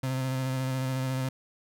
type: tone with vibrato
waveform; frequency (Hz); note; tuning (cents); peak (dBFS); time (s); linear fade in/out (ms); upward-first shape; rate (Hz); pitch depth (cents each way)
35% pulse; 130.81; C3; 0; -26; 0.03-1.29; 5; square; 14; 18
effects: none